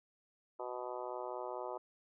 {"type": "harmonic tone", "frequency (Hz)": 124.4, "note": "B2", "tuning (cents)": 13, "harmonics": [3, 4, 5, 6, 7, 8, 9, 10], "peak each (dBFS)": [-46, -46, -45, -50, -47, -48, -55, -53], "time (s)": [0.59, 1.78], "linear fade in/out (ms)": 10, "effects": []}